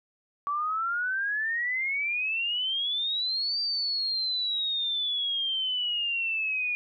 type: exponential two-way sweep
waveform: sine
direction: up then down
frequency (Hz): 1140 to 4689 to 2435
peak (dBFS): -26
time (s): 0.47-6.75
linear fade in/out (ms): 0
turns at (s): 3.6
effects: none